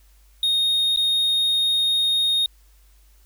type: tone with dropouts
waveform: triangle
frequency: 3712 Hz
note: A#7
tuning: 8 cents flat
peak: -16 dBFS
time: 0.43-2.46 s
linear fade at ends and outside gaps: 2 ms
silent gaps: 0.962-0.972 s
effects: added 50 Hz sine -51 dBFS peak until 3.25 s + white hiss -61 dBFS RMS until 3.25 s